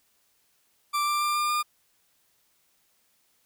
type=tone with pitch steps; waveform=40% pulse; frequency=1174.7 / 1182.9 / 1191.1 / 1199.4 / 1207.7 Hz; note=D6 / D6 / D6 / D6 / D6; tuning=0 / +12 / +24 / +36 / +48 cents; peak=-23 dBFS; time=0.93-1.63 s; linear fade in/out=20 ms; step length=140 ms; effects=white hiss -68 dBFS RMS until 3.45 s